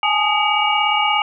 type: tone cluster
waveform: sine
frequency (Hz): 824 / 861 / 1240 / 2274 / 2849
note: G#5 / A5 / D#6 / C#7 / F7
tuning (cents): -14 / -38 / -6 / +44 / +34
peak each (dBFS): -21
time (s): 0.03-1.22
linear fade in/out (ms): 2
effects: none